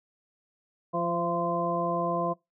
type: harmonic tone with a mistuned harmonic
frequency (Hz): 172.5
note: F3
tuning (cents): -21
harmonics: 1 / 2 / 3 / 4 / 6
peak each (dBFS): -33 / -34 / -33 / -31 / -31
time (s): 0.93-2.34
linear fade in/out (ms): 20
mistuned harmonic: 4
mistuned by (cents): -21
effects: noise-tail reverb RT60 0.2 s tail -22 dB re dry